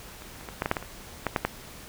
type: clicks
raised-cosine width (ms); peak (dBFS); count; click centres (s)
0.5; -29 / -30 / -22 / -11 / -11 / -7 / -13 / -23 / -10 / -8 / -8; 11; 0.221 / 0.411 / 0.488 / 0.621 / 0.659 / 0.714 / 0.768 / 0.826 / 1.267 / 1.362 / 1.45
effects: pink hiss -45 dBFS RMS until 1.88 s